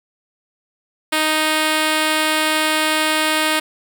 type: tone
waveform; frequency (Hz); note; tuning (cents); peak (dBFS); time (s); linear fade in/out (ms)
5% pulse; 311.1; D#4; 0; -4; 1.12-3.6; 10
effects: none

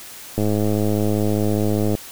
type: click train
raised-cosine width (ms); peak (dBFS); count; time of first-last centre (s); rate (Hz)
2; -8; 166; 0.38-1.951; 105
effects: white hiss -38 dBFS RMS until 2.11 s

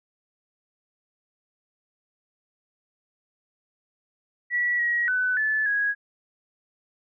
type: tone with pitch steps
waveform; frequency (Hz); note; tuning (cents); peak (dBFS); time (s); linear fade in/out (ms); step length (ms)
sine; 1941 / 1904 / 1502 / 1737 / 1657; B6 / A#6 / F#6 / A6 / G#6; -31 / +36 / +26 / -23 / -4; -21; 4.5-5.95; 50; 290
effects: none

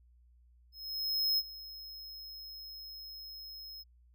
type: tone with ADSR envelope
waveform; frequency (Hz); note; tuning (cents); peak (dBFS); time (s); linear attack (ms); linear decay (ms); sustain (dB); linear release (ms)
square; 5150; E8; -41; -27; 0.72-3.84; 660; 43; -18; 30
effects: added 60 Hz sine -60 dBFS peak until 4.14 s

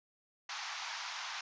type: band-pass noise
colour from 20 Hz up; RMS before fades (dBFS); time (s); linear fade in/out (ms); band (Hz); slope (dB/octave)
pink; -42; 0.49-1.41; 5; 800 to 6400; 48
effects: resampled to 16000 Hz

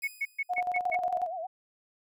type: tone with exponential decay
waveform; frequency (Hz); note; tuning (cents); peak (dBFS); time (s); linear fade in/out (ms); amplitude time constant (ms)
5% pulse; 2489; D#7; 0; -32; 0.02-0.71; 2; 150
type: tone bursts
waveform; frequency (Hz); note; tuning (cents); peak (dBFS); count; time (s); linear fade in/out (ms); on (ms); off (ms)
sine; 2206; C#7; -9; -27; 6; 0.03-0.962; 10; 47; 130
type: tone with tremolo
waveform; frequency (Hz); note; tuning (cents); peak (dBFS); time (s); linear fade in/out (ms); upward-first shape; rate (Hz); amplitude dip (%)
sine; 721; F#5; -45; -26; 0.49-1.27; 20; square; 11; 60
type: tone with vibrato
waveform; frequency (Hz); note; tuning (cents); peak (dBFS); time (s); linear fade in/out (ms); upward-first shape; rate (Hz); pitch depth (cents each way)
sine; 699; F5; +1; -33; 0.84-1.47; 10; sine; 8.4; 150
effects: none

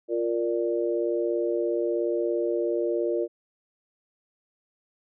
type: chord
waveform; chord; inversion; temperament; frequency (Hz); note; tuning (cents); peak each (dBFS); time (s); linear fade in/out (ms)
sine; Bb major; second; equal; 349.2 / 466.2 / 587.3; F4 / Bb4 / D5; 0 / 0 / 0; -26 / -28 / -30; 0.08-3.28; 50
effects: none

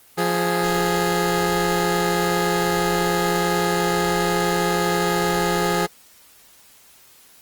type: tone pair together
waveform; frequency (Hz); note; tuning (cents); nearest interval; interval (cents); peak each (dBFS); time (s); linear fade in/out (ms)
15% pulse; 174.61 / 415.3; F3 / G#4; 0 / 0; octave + minor third; 1500; -15; 0.17-5.87; 20
effects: white hiss -51 dBFS RMS until 7.41 s + Opus 24 kbps

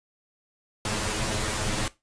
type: noise with comb filter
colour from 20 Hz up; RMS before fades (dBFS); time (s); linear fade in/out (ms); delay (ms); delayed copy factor
pink; -28; 0.85-1.88; 2; 9.3; +0.95
effects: noise-tail reverb RT60 0.2 s tail -17 dB re dry + resampled to 22050 Hz

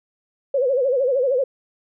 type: tone with vibrato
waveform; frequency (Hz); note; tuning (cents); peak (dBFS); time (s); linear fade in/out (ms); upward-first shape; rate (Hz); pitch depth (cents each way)
sine; 523.3; C5; 0; -16; 0.54-1.44; 5; sine; 13; 130
effects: none

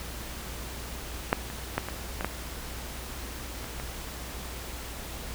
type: clicks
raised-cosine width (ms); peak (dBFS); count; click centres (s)
0.5; -6 / -24 / -10 / -19 / -16 / -12 / -25 / -21; 8; 1.329 / 1.501 / 1.78 / 1.886 / 2.209 / 2.246 / 3.643 / 3.799
effects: added 60 Hz sine -40 dBFS peak until 5.34 s + pink hiss -40 dBFS RMS until 5.34 s

